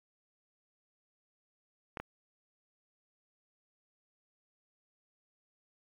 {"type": "clicks", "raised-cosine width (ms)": 0.5, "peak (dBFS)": -23, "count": 2, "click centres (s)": [1.972, 2], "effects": ["MP3 96 kbps"]}